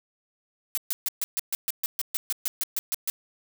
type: noise bursts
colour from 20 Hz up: blue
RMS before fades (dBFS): -27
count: 16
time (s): 0.75-3.1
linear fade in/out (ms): 0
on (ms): 25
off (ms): 130
effects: none